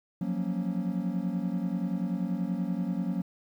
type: chord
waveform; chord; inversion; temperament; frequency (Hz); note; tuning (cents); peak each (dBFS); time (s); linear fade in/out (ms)
triangle; Gb major seventh; third; equal; 174.61 / 185 / 233.1 / 277.2; F3 / Gb3 / Bb3 / Db4; 0 / 0 / 0 / 0; -32 / -29 / -33 / -35; 0.21-3.22; 5
effects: 10-bit